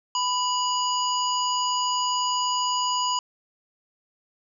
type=harmonic tone with a mistuned harmonic; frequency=974 Hz; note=B5; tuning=24 cents flat; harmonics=1 / 3 / 5 / 7; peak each=-24 / -29 / -31 / -32 dBFS; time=0.15-3.19 s; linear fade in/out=2 ms; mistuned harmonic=1; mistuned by=+40 cents; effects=none